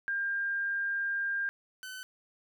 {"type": "tone pair in turn", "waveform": ["sine", "sawtooth"], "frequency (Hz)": [1601, 1516.8], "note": ["G6", "F#6"], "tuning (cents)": [36, 43], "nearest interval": "minor second", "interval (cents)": 93, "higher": "first", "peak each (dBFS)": [-29, -37], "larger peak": "first", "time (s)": [[0.08, 1.49], [1.83, 2.03]], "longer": "first", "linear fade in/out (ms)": 0, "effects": []}